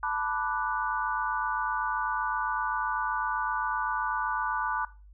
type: chord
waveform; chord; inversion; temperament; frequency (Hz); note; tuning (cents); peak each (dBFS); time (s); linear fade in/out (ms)
sine; B minor seventh; third; equal; 880 / 987.8 / 1174.7 / 1480; A5 / B5 / D6 / F#6; 0 / 0 / 0 / 0; -33; 0.03-4.85; 2
effects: noise-tail reverb RT60 0.3 s tail -17 dB re dry + added 50 Hz sine -49 dBFS peak until 5.13 s